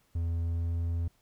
triangle tone with pitch glide, 83.9 to 84.43 Hz, E2 to E2, +31 to +42 cents, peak -26 dBFS, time 0.15-1.08 s, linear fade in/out 5 ms, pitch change +11 cents, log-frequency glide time 0.41-0.73 s, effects pink hiss -69 dBFS RMS until 1.21 s

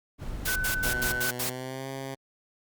brown noise, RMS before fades -35 dBFS, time 0.18-1.21 s, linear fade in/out 50 ms
white noise bursts, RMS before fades -30 dBFS, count 6, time 0.45-1.5 s, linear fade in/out 10 ms, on 110 ms, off 78 ms
sine tone, 1507 Hz, F#6, 31 cents sharp, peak -28 dBFS, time 0.47-1.31 s, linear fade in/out 10 ms
10% pulse tone with pitch glide, 123.47 to 134.64 Hz, B2 to C3, 0 to +50 cents, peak -26 dBFS, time 0.84-2.15 s, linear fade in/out 10 ms, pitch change +150 cents, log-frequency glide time 1.36-1.88 s
effects Opus 48 kbps

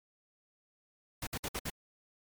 pink noise bursts, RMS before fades -37 dBFS, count 5, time 1.22-1.701 s, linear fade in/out 5 ms, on 49 ms, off 59 ms, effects MP3 96 kbps

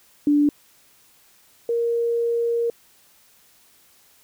sine tone pair in turn, 292.2 / 468 Hz, D4 / A#4, -9 / +7 cents, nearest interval minor sixth, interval 816 cents, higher second, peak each -14 / -19 dBFS, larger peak first, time 0.27-0.49 / 1.69-2.7 s, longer second, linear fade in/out 2 ms, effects white hiss -56 dBFS RMS until 4.23 s

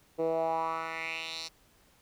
10% pulse tone with band-pass filter sweep, 162.7 Hz, E3, 22 cents flat, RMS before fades -33 dBFS, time 0.18-1.49 s, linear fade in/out 20 ms, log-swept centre 430 to 5000 Hz, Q 3.5, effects pink hiss -64 dBFS RMS until 2.01 s

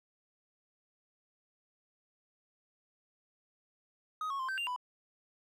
triangle tone with pitch steps, 1255 / 1101 / 1046 / 1552 / 2788 / 993 Hz, D#6 / C#6 / C6 / G6 / F7 / B5, +15 / -12 / -1 / -18 / -4 / +9 cents, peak -32 dBFS, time 4.21-4.762 s, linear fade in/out 2 ms, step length 92 ms, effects none

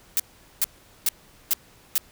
blue noise bursts, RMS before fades -21 dBFS, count 5, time 0.17-1.98 s, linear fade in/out 0 ms, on 26 ms, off 420 ms, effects pink hiss -54 dBFS RMS until 2.11 s

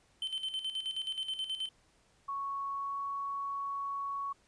triangle tone with tremolo, 3080 Hz, G7, 31 cents flat, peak -31 dBFS, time 0.22-1.69 s, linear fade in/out 2 ms, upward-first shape square, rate 9.4 Hz, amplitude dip 65%
sine tone with pitch glide, 1108.7 to 1115.1 Hz, C#6 to C#6, 0 to +10 cents, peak -34 dBFS, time 2.28-4.33 s, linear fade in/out 10 ms, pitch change +10 cents, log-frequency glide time 2.71-2.98 s
effects pink hiss -68 dBFS RMS until 4.47 s + resampled to 22050 Hz

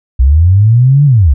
sine linear two-way sweep, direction up then down, 59.9 to 148.2 to 59.9 Hz, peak -3 dBFS, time 0.19-1.34 s, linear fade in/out 10 ms, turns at 1.05 s, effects none

